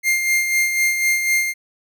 45% pulse tone with tremolo, 2112 Hz, C7, 16 cents sharp, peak -14 dBFS, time 0.03-1.54 s, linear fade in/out 50 ms, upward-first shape sine, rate 4 Hz, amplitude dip 50%, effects none

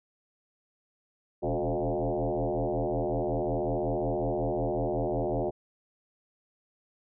sine tone with frequency modulation, 123.47 Hz, B2, in tune, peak -26 dBFS, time 1.42-5.51 s, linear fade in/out 20 ms, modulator 80.5 Hz, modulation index 7.7, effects none

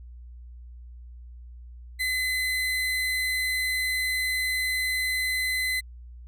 35% pulse tone, 2030 Hz, B6, 47 cents sharp, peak -23 dBFS, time 1.99-5.81 s, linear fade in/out 20 ms, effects added 60 Hz sine -41 dBFS peak until 6.27 s

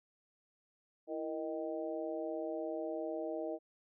harmonic tone with a mistuned harmonic, 156.2 Hz, D#3, 7 cents sharp, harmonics 2 / 3 / 4 / 5, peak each -41 / -42 / -40 / -49 dBFS, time 1.07-3.59 s, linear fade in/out 50 ms, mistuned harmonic 2, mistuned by +92 cents, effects none

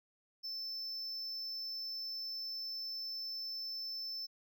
triangle tone, 5290 Hz, E8, 5 cents sharp, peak -38 dBFS, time 0.43-4.27 s, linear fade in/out 20 ms, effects none

